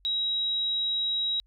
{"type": "tone", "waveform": "sine", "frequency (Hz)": 3840, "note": "B7", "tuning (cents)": -49, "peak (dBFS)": -25, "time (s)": [0.05, 1.4], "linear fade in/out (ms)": 0, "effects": ["added 46 Hz sine -59 dBFS peak until 1.46 s"]}